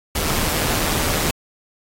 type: noise with amplitude modulation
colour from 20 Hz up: pink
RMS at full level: -19 dBFS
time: 0.15-1.31 s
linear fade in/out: 5 ms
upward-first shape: sine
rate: 156 Hz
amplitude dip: 50%
effects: AAC 48 kbps